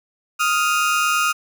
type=tone pair together; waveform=30% pulse; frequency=1248.1 / 1396.9 Hz; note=D#6 / F6; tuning=+5 / 0 cents; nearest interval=major second; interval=195 cents; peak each=-16 / -18 dBFS; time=0.39-1.33 s; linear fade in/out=20 ms; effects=none